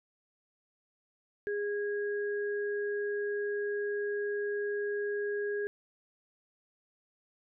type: tone pair together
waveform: sine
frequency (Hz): 411.2 / 1644.8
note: G#4 / G#6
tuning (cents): -17 / -17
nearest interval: 2 octaves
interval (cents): 2400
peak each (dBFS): -31 / -39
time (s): 1.47-5.67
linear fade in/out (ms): 0
effects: none